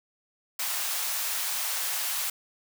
white high-pass noise, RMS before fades -30 dBFS, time 0.59-2.3 s, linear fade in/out 5 ms, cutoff 660 Hz, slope 24 dB/octave, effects none

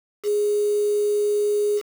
sine tone with quantisation, 414.8 Hz, G#4, 2 cents flat, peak -18 dBFS, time 0.23-1.82 s, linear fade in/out 50 ms, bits 6, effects none

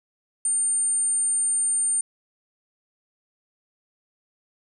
sine tone, 9000 Hz, C#9, 25 cents sharp, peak -20 dBFS, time 0.45-2.01 s, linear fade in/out 2 ms, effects none

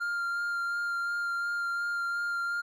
triangle tone with vibrato, 1396.9 Hz, F6, in tune, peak -27 dBFS, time 0-2.62 s, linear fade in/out 20 ms, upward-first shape sine, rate 2.8 Hz, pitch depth 12 cents each way, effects none

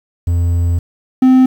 triangle tone pair in turn, 86.2 / 258.3 Hz, F2 / C4, -22 / -22 cents, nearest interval octave + perfect fifth, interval 1900 cents, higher second, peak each -9 / -3 dBFS, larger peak second, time 0.27-0.79 / 1.22-1.46 s, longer first, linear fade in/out 5 ms, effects 7-bit

